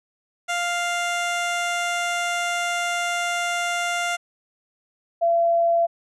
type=tone pair in turn; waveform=15% pulse / sine; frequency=698.5 / 678.2 Hz; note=F5 / E5; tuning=0 / +49 cents; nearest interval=minor second; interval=51 cents; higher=first; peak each=-16 / -16 dBFS; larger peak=neither; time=0.48-4.17 / 5.21-5.87 s; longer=first; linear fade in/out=20 ms; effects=resampled to 24000 Hz